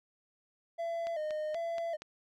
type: tone with vibrato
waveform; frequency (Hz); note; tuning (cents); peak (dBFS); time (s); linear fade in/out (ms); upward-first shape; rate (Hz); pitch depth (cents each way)
triangle; 642; E5; -46; -31; 0.78-1.97; 20; square; 1.3; 80
type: click train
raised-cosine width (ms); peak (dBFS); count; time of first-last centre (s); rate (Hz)
0.2; -28; 5; 1.07-2.02; 4.21
effects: none